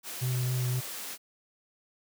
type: high-pass noise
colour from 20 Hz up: white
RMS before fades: -39 dBFS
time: 0.03-1.18 s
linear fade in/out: 50 ms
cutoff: 220 Hz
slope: 12 dB/octave
type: tone with vibrato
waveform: triangle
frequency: 126.2 Hz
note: B2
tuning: 38 cents sharp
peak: -25 dBFS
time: 0.21-0.81 s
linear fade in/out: 20 ms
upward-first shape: sine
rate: 3.7 Hz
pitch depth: 14 cents each way
effects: none